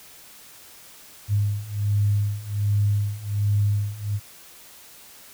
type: beating tone pair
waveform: sine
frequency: 102 / 103.3 Hz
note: G#2 / G#2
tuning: -31 / -9 cents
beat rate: 1.3 Hz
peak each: -24 / -22 dBFS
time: 1.28-4.2 s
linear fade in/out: 50 ms
effects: white hiss -47 dBFS RMS until 5.33 s